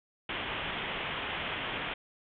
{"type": "low-pass noise", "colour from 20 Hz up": "white", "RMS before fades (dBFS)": -36, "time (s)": [0.29, 1.94], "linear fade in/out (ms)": 5, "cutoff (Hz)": 3400, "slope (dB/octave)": 96, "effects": []}